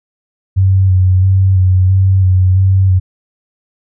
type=tone with vibrato; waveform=sine; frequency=94 Hz; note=F#2; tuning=28 cents sharp; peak=-6 dBFS; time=0.56-3 s; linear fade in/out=20 ms; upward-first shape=square; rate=1.5 Hz; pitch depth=26 cents each way; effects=none